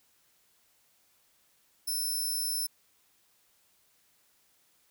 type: tone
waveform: 5% pulse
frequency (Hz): 5310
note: E8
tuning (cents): +12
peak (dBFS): -24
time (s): 1.87-2.67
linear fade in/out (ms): 10
effects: white hiss -68 dBFS RMS until 4.9 s